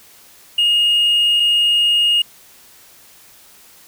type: tone pair in turn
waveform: triangle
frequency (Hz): 2855 / 2855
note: F7 / F7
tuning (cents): +37 / +37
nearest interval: unison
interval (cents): 0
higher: neither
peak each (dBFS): -9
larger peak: neither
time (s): 0.58-1.4 / 1.4-2.22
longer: neither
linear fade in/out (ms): 5
effects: tanh soft clip ceiling -7 dBFS + white hiss -46 dBFS RMS until 3.87 s